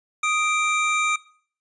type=tone pair together; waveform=square; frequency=1244.5 / 2351 Hz; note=D#6 / D7; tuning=0 / +1 cents; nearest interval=major seventh; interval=1101 cents; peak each=-24 dBFS; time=0.23-1.16 s; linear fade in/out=5 ms; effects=noise-tail reverb RT60 0.5 s tail -19 dB re dry + resampled to 22050 Hz